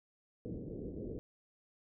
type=low-pass noise; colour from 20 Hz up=white; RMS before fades=-43 dBFS; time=0.45-1.19 s; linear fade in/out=0 ms; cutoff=480 Hz; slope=48 dB/octave; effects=none